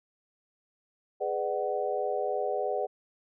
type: chord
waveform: sine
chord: G# half-diminished seventh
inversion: none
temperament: just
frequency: 415.3 / 498.4 / 598 / 747.5 Hz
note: G#4 / B4 / D5 / F#5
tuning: 0 / +16 / +31 / +17 cents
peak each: -33 dBFS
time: 1.2-2.87 s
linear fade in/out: 20 ms
effects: none